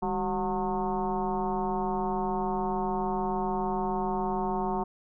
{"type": "tone with frequency modulation", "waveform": "sine", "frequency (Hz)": 554.4, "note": "C#5", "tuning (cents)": 0, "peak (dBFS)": -26, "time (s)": [0.02, 4.84], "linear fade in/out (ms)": 10, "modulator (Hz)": 177, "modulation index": 2.6, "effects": []}